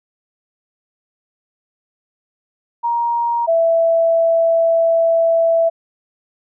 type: tone pair in turn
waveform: sine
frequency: 941 / 662.5 Hz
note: A#5 / E5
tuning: +16 / +9 cents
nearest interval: tritone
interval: 607 cents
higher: first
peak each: -15 / -11 dBFS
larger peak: second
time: 2.83-3.47 / 3.47-5.7 s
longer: second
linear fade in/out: 20 ms
effects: none